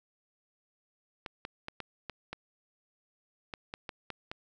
clicks, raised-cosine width 0.3 ms, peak -22 dBFS, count 11, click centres 1.262 / 1.451 / 1.684 / 1.803 / 2.097 / 2.33 / 3.538 / 3.739 / 3.892 / 4.103 / 4.315 s, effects none

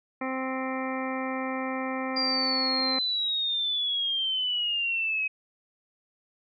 harmonic tone, 261.6 Hz, C4, in tune, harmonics 1 / 2 / 3 / 4 / 5 / 7 / 8 / 9, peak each -32 / -35 / -37 / -38 / -39 / -40 / -41 / -42 dBFS, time 0.21-2.99 s, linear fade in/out 5 ms
sine exponential sweep, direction down, 4802 to 2533 Hz, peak -25 dBFS, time 2.16-5.28 s, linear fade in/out 10 ms
effects none

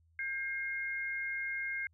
sine tone pair together, 1600 / 2136 Hz, G6 / C7, +35 / +35 cents, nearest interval perfect fourth, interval 500 cents, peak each -38 / -36 dBFS, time 0.19-1.87 s, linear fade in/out 2 ms, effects added 82 Hz sine -65 dBFS peak until 1.93 s

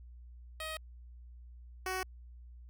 10% pulse tone pair in turn, 630 / 373.7 Hz, D#5 / F#4, +21 / +17 cents, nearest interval major sixth, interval 904 cents, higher first, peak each -30 / -26 dBFS, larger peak second, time 0.6-0.77 / 1.86-2.03 s, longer neither, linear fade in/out 2 ms, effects added 60 Hz sine -49 dBFS peak until 2.69 s

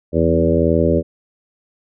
harmonic tone with a mistuned harmonic, 82.1 Hz, E2, 6 cents flat, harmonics 1 / 2 / 3 / 4 / 5 / 6 / 7, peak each -20 / -20 / -20 / -20 / -20 / -20 / -20 dBFS, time 0.12-1.03 s, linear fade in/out 50 ms, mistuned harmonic 2, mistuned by +17 cents, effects none

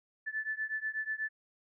sine beating tone pair, 1744 / 1752.2 Hz, A6 / A6, -16 / -8 cents, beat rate 8.2 Hz, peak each -36 / -37 dBFS, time 0.26-1.29 s, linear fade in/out 20 ms, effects none

